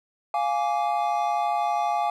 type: chord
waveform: triangle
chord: D diminished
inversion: first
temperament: equal with one note detuned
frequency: 698.5 / 830.6 / 1162.5 Hz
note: F5 / Ab5 / D6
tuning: 0 / 0 / -18 cents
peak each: -24 / -23 / -29 dBFS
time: 0.34-2.1 s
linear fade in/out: 2 ms
effects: none